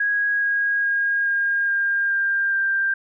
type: tone with pitch steps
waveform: sine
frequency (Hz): 1651 / 1639.6 / 1628.3 / 1617 / 1605.9 / 1594.8 / 1583.7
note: G#6 / G#6 / G#6 / G#6 / G6 / G6 / G6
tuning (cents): -11 / -23 / -35 / -47 / +41 / +29 / +17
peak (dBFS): -18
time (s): 0-2.94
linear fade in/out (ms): 5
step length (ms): 420
effects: none